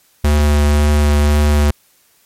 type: tone with vibrato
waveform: square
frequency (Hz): 73.8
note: D2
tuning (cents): +9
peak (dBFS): -10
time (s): 0.24-1.71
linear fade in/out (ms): 5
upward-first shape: triangle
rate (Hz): 1.9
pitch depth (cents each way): 13
effects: white hiss -54 dBFS RMS until 2.25 s + MP3 64 kbps